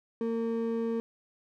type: ring-modulated tone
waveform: triangle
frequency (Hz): 343.3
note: F4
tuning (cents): -30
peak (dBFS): -23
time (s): 0.21-1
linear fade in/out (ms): 0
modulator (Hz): 114
effects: none